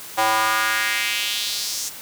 square tone with high-pass filter sweep, 110 Hz, A2, in tune, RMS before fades -22 dBFS, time 0.17-1.9 s, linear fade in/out 20 ms, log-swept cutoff 780 to 6500 Hz, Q 2.3, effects white hiss -37 dBFS RMS until 2.01 s + high-pass 60 Hz 12 dB/octave

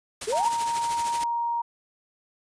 white noise with tremolo, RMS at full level -31 dBFS, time 0.21-1.24 s, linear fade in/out 5 ms, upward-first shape triangle, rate 13 Hz, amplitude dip 70%
sine linear sweep, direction up, 394.2 to 987.8 Hz, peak -24 dBFS, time 0.27-0.49 s, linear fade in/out 10 ms
sine tone with pitch glide, 932.3 to 938.8 Hz, A#5 to A#5, 0 to +12 cents, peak -24 dBFS, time 0.32-1.62 s, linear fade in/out 10 ms, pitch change +12 cents, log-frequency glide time 0.64-1.24 s
effects resampled to 22050 Hz

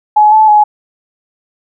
sine tone with pitch steps, 846 / 868 / 842 Hz, G#5 / A5 / G#5, +32 / -24 / +24 cents, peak -3 dBFS, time 0.16-0.64 s, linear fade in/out 10 ms, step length 160 ms, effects none

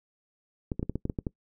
clicks, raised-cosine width 3 ms, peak -17 dBFS, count 9, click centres 0.718 / 0.795 / 0.829 / 0.896 / 0.956 / 1.054 / 1.098 / 1.188 / 1.268 s, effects noise-tail reverb RT60 0.1 s tail -22 dB re dry

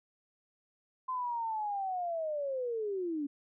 sine linear sweep, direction down, 1036 to 276.8 Hz, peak -32 dBFS, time 1.08-3.27 s, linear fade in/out 10 ms, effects none

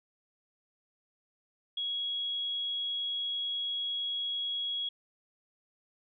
sine tone, 3323 Hz, G#7, in tune, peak -31 dBFS, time 1.77-4.89 s, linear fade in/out 5 ms, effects none

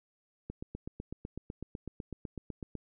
click train, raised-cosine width 3 ms, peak -26 dBFS, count 19, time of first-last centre 0.5-2.753 s, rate 7.99 Hz, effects none

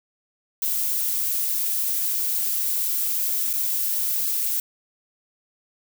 violet noise with dropouts, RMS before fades -24 dBFS, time 0.62-4.6 s, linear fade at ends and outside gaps 2 ms, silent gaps 3.531-3.536 s, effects none

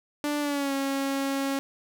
sawtooth tone with pitch glide, 293.7 to 274 Hz, D4 to C#4, 0 to -20 cents, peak -22 dBFS, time 0.24-1.59 s, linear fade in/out 0 ms, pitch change -120 cents, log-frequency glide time 0.4-0.73 s, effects none

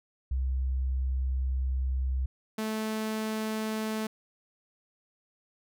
sine / sawtooth tone pair in turn, 65 / 218.1 Hz, C2 / A3, -11 / -15 cents, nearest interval octave + major sixth, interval 2096 cents, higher second, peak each -26 dBFS, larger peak neither, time 0.31-2.26 / 2.58-4.07 s, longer first, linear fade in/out 5 ms, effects none

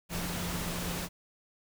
sine tone in noise, 174.5 Hz, F3, 1 cent flat, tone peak -37 dBFS, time 0.09-1.09 s, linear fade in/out 50 ms, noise pink, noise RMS -36 dBFS, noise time 0.09-1.09 s, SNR -4 dB, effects none

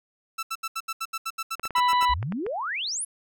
sawtooth tone bursts, 1327 Hz, E6, 11 cents sharp, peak -24 dBFS, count 14, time 0.38-2.055 s, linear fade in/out 10 ms, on 50 ms, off 75 ms
clicks, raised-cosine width 0.5 ms, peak -21 dBFS, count 9, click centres 1.596 / 1.654 / 1.707 / 1.783 / 1.932 / 2.026 / 2.228 / 2.323 / 2.465 s
harmonic tone, 987.8 Hz, B5, in tune, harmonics 1 / 2 / 3 / 4, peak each -19 / -31 / -35 / -33 dBFS, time 1.75-2.14 s, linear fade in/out 5 ms
sine exponential sweep, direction up, 54.5 to 11175 Hz, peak -27 dBFS, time 2.09-3.05 s, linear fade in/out 10 ms
effects none

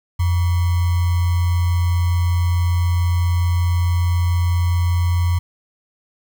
sine tone with sample-and-hold, 87.31 Hz, F2, in tune, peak -14 dBFS, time 0.19-5.39 s, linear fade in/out 10 ms, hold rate 1050 Hz, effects none

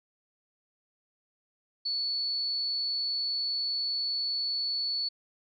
sine tone, 4435 Hz, C#8, in tune, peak -28 dBFS, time 1.85-5.09 s, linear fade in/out 10 ms, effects none

